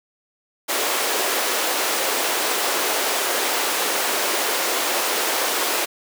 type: high-pass noise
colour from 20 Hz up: pink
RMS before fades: -22 dBFS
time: 0.68-5.86 s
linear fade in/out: 20 ms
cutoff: 370 Hz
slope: 24 dB/octave
effects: none